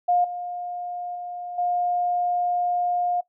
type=tone with level steps; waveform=sine; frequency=710 Hz; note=F5; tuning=28 cents sharp; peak=-17 / -29 / -31 / -21 dBFS; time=0.08-3.21 s; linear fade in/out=10 ms; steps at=0.24 / 1.15 / 1.58 s; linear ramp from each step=5 ms; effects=noise-tail reverb RT60 0.1 s tail -18 dB re dry